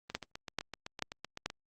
two click trains, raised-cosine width 0.2 ms, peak -24 / -15 dBFS, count 12 / 4, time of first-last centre 0.1-1.501 / 0.15-1.46 s, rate 7.85 / 2.29 Hz, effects Opus 32 kbps

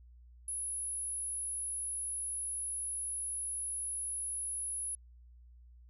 sine tone, 10548 Hz, E9, in tune, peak -34 dBFS, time 0.48-4.95 s, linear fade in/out 2 ms, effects tanh soft clip ceiling -32 dBFS + added 60 Hz sine -54 dBFS peak until 5.89 s

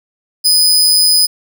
sawtooth tone with amplitude modulation, 4999 Hz, D#8, 7 cents sharp, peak -3 dBFS, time 0.44-1.27 s, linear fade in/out 20 ms, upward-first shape sine, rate 166 Hz, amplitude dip 40%, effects none

